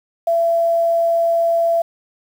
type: tone with quantisation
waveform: sine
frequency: 672 Hz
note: E5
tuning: 33 cents sharp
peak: -13 dBFS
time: 0.27-1.82 s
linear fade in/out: 5 ms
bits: 7
effects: none